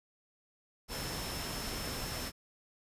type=tone in noise; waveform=sine; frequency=5310 Hz; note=E8; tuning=12 cents sharp; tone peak=-45 dBFS; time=0.88-2.32 s; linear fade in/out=50 ms; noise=pink; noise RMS=-39 dBFS; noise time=0.88-2.32 s; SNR=-9 dB; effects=resampled to 32000 Hz